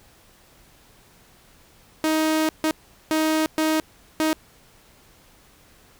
sawtooth tone bursts at uneven times, 314 Hz, D#4, 16 cents sharp, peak -15 dBFS, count 5, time 2.04-2.49 / 2.64-2.71 / 3.11-3.46 / 3.58-3.8 / 4.2-4.33 s, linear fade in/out 0 ms, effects pink hiss -54 dBFS RMS until 5.99 s

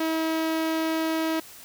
sawtooth tone with notch filter, 321.3 Hz, E4, 44 cents flat, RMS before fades -26 dBFS, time 0-1.4 s, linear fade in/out 5 ms, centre 8400 Hz, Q 0.94, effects white hiss -46 dBFS RMS until 1.64 s

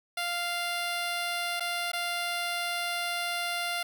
10% pulse tone with dropouts, 697 Hz, F5, 4 cents flat, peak -21 dBFS, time 0.17-3.83 s, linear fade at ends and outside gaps 5 ms, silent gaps 1.598-1.605 / 1.918-1.932 s, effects none

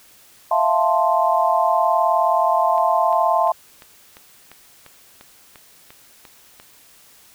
sine chord, F major seventh, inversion third, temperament equal, 659.3 / 698.5 / 880 / 1046.5 Hz, E5 / F5 / A5 / C6, 0 / 0 / 0 / 0 cents, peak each -20 dBFS, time 0.51-3.52 s, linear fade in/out 5 ms
click train, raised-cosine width 0.3 ms, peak -25 dBFS, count 12, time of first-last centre 2.78-6.599 s, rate 2.88 Hz
effects white hiss -50 dBFS RMS until 7.34 s

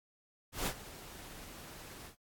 pink noise with ADSR envelope, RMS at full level -34 dBFS, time 0.52-2.16 s, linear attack 140 ms, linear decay 74 ms, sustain -16 dB, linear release 100 ms, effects AAC 64 kbps

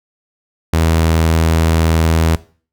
sawtooth tone, 81.3 Hz, E2, 23 cents flat, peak -7 dBFS, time 0.73-2.36 s, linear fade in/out 5 ms, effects noise-tail reverb RT60 0.4 s tail -18 dB re dry

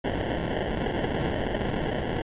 violet noise with sample-and-hold, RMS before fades -28 dBFS, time 0.04-2.22 s, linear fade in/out 5 ms, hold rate 1225 Hz, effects resampled to 8000 Hz

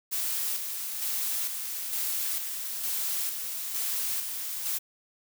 blue noise with tremolo, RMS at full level -30 dBFS, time 0.11-4.79 s, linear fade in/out 20 ms, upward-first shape square, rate 1.1 Hz, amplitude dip 40%, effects none

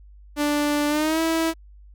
sawtooth tone with pitch glide, 293.7 to 325.9 Hz, D4 to E4, 0 to -20 cents, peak -16 dBFS, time 0.36-1.54 s, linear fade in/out 50 ms, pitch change +180 cents, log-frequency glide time 0.88-1.21 s, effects added 50 Hz sine -44 dBFS peak until 1.94 s

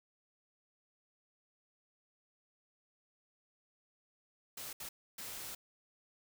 white noise bursts at uneven times, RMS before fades -45 dBFS, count 3, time 4.57-4.73 / 4.8-4.89 / 5.18-5.55 s, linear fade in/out 5 ms, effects none

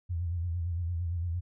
sine tone with vibrato, 85.9 Hz, F2, 28 cents flat, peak -29 dBFS, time 0.09-1.41 s, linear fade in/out 20 ms, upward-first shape sine, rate 8.8 Hz, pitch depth 76 cents each way, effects none

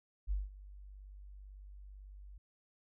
sine tone with ADSR envelope, 49 Hz, G1, in tune, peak -30 dBFS, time 0.27-2.38 s, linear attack 41 ms, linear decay 180 ms, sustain -19 dB, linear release 5 ms, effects none

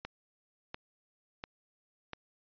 click train, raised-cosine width 0.3 ms, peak -23 dBFS, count 4, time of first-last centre 0.05-2.133 s, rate 1.44 Hz, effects resampled to 11025 Hz

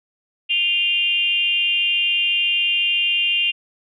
sine tone with frequency modulation, 2794 Hz, F7, in tune, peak -16 dBFS, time 0.49-3.52 s, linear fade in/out 20 ms, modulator 350 Hz, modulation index 0.72, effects none

